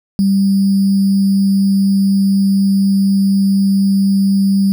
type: tone with sample-and-hold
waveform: sine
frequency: 195.9 Hz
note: G3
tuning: 1 cent flat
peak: -9 dBFS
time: 0.19-4.72 s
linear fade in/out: 0 ms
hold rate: 4900 Hz
effects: none